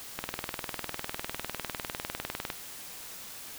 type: click train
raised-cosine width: 0.3 ms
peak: -16 dBFS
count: 47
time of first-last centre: 0.19-2.502 s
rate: 19.9 Hz
effects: white hiss -44 dBFS RMS until 3.58 s